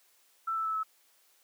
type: tone with pitch steps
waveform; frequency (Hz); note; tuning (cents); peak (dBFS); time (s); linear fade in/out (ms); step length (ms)
sine; 1330 / 1319.3 / 1308.7 / 1298.1; E6 / E6 / E6 / E6; +15 / +1 / -13 / -27; -29; 0.47-0.834; 10; 91
effects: white hiss -66 dBFS RMS until 1.43 s + high-pass 400 Hz 12 dB/octave